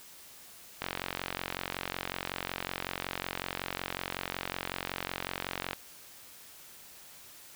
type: click train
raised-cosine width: 0.3 ms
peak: -16 dBFS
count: 224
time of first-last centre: 0.82-5.732 s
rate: 45.4 Hz
effects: white hiss -52 dBFS RMS until 7.55 s